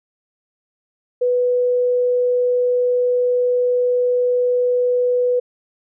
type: tone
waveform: sine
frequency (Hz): 493.9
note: B4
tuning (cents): 0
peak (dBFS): -14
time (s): 1.21-5.4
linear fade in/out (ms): 10
effects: none